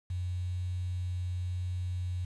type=tone with quantisation; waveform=sine; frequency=90.1 Hz; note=F#2; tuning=45 cents flat; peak=-31 dBFS; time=0.1-2.25 s; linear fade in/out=5 ms; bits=9; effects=resampled to 24000 Hz